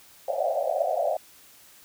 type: band-pass noise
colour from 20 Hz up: white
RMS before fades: -26 dBFS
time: 0.28-1.17 s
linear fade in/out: 5 ms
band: 530 to 740 Hz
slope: 96 dB/octave
effects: white hiss -53 dBFS RMS until 1.84 s